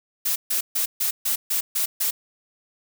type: noise bursts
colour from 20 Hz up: blue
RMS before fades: -23 dBFS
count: 8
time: 0.25-2.11 s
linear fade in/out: 10 ms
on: 110 ms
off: 140 ms
effects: none